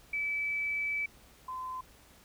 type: tone pair in turn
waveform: sine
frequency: 2304 / 1026.3 Hz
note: D7 / C6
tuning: -34 / -34 cents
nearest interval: octave + major second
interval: 1400 cents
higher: first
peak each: -30 / -36 dBFS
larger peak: first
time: 0.13-1.06 / 1.48-1.81 s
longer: first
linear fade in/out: 5 ms
effects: added 60 Hz sine -64 dBFS peak until 2.24 s + pink hiss -59 dBFS RMS until 2.24 s